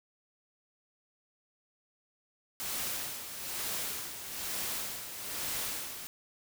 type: noise with tremolo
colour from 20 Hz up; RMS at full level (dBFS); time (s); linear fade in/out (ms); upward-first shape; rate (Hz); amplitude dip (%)
white; -35; 2.6-6.07; 0; sine; 1.1; 60
effects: none